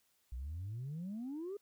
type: exponential sweep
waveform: sine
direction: up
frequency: 57.5 to 420 Hz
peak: -38 dBFS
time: 0.32-1.57 s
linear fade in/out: 5 ms
effects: tanh soft clip ceiling -37 dBFS + white hiss -75 dBFS RMS until 1.61 s